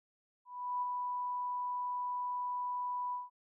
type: tone with ADSR envelope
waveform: sine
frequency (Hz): 987.8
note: B5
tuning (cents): 0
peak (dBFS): -31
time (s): 0.45-3.3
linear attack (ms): 370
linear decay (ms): 21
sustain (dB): -3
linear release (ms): 170
effects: none